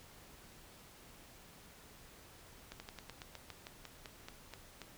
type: slowing click train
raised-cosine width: 0.2 ms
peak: -29 dBFS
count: 14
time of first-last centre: 2.72-4.817 s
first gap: 80 ms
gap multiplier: 1.11
effects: pink hiss -58 dBFS RMS until 4.97 s